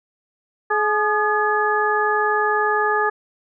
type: harmonic tone with a mistuned harmonic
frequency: 424.1 Hz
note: G#4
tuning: 36 cents sharp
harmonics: 1 / 2 / 3 / 4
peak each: -22 / -22 / -22 / -22 dBFS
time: 0.7-3.1 s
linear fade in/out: 10 ms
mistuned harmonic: 3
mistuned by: -62 cents
effects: none